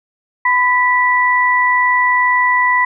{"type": "tone pair together", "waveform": "sine", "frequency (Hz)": [1001, 1963.1], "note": ["B5", "B6"], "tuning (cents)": [23, -11], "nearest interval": "octave", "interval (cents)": 1166, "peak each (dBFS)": -13, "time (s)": [0.45, 2.85], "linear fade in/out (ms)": 5, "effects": []}